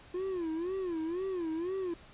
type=tone with vibrato; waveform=triangle; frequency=349.7 Hz; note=F4; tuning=2 cents sharp; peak=-30 dBFS; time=0.14-1.94 s; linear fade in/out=5 ms; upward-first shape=sine; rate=2 Hz; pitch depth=170 cents each way; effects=pink hiss -55 dBFS RMS until 2.13 s + resampled to 8000 Hz